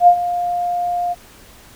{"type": "tone with ADSR envelope", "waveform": "sine", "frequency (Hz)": 705, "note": "F5", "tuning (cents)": 16, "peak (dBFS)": -3, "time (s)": [0, 1.15], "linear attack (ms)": 73, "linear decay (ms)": 77, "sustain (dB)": -14, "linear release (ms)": 32, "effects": ["pink hiss -44 dBFS RMS until 1.75 s"]}